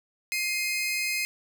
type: tone pair together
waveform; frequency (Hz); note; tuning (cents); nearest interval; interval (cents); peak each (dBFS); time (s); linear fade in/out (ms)
sawtooth; 2109 / 2510; C7 / D#7; +13 / +15; minor third; 302; -26; 0.32-1.25; 0
effects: none